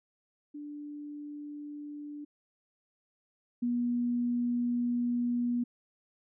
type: tone pair in turn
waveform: sine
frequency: 293.7 / 241.5 Hz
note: D4 / B3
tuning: 0 / -39 cents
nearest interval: minor third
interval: 339 cents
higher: first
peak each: -39 / -27 dBFS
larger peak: second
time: 0.54-2.25 / 3.62-5.64 s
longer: second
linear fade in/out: 10 ms
effects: none